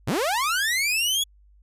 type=linear sweep; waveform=sawtooth; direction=up; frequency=82.2 to 3406 Hz; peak=-18 dBFS; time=0.07-1.24 s; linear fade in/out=10 ms; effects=added 50 Hz sine -52 dBFS peak until 1.62 s + resampled to 32000 Hz